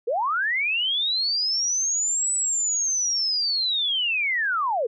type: linear two-way sweep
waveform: sine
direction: up then down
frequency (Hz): 424.1 to 7980 to 424.1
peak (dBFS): -21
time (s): 0.07-4.87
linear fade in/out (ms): 10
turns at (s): 2.33
effects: none